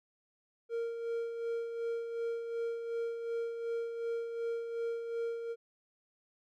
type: tone with tremolo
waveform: triangle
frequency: 463.8 Hz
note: A#4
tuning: 9 cents flat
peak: -30 dBFS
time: 0.69-5.56 s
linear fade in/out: 50 ms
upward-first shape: sine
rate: 2.7 Hz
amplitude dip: 50%
effects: none